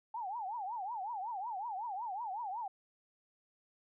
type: tone with vibrato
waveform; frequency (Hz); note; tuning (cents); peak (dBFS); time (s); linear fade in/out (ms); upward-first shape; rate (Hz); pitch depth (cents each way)
sine; 848; G#5; +36; -37; 0.14-2.68; 5; triangle; 5.4; 280
effects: none